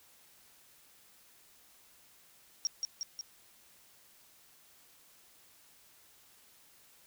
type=tone with echo; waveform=sine; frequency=5600 Hz; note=F8; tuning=4 cents sharp; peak=-28 dBFS; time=2.65-2.67 s; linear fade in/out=0 ms; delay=180 ms; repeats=3; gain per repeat=-3 dB; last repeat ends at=3.21 s; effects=white hiss -62 dBFS RMS until 7.06 s